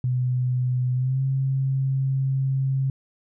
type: tone with pitch glide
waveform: sine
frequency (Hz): 125.9 to 134.16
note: B2 to C3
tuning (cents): +34 to +44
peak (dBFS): -20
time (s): 0.04-2.9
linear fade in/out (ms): 2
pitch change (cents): +110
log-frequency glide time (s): 0.94-1.22
effects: none